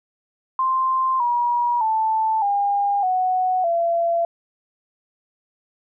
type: tone with pitch steps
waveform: sine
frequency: 1046.5 / 959.6 / 880 / 807 / 740 / 678.6 Hz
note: C6 / A#5 / A5 / G#5 / F#5 / F5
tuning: 0 / +50 / 0 / -50 / 0 / -50 cents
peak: -17 dBFS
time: 0.59-4.25 s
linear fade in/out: 2 ms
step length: 610 ms
effects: none